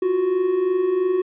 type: tone pair together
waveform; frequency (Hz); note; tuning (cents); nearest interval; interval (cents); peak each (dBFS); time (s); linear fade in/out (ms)
triangle; 347 / 370; F4 / F#4; -11 / 0; minor second; 111; -24 / -16; 0.02-1.22; 5
effects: resampled to 8000 Hz